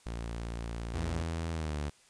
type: tone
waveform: sawtooth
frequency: 57.5 Hz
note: A#1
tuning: 23 cents flat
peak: -32 dBFS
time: 0.06-1.22 s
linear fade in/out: 0 ms
type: tone with pitch glide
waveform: sawtooth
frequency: 82.41 to 73.42 Hz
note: E2 to D2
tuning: 0 to 0 cents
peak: -29 dBFS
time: 0.94-1.9 s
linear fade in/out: 10 ms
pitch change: -200 cents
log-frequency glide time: 1.52-1.79 s
effects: white hiss -62 dBFS RMS until 2.09 s + resampled to 22050 Hz